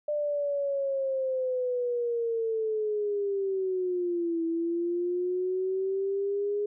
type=linear two-way sweep; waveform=sine; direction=down then up; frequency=597 to 328.7 to 414.5 Hz; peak=-26 dBFS; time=0.08-6.66 s; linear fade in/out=5 ms; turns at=4.44 s; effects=none